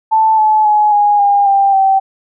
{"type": "tone with pitch steps", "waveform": "sine", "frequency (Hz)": [880, 861.4, 843.2, 825.3, 807.9, 790.8, 774.1], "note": ["A5", "A5", "G#5", "G#5", "G#5", "G5", "G5"], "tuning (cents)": [0, -37, 26, -11, -48, 15, -22], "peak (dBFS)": -7, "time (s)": [0.11, 2], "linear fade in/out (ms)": 20, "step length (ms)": 270, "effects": []}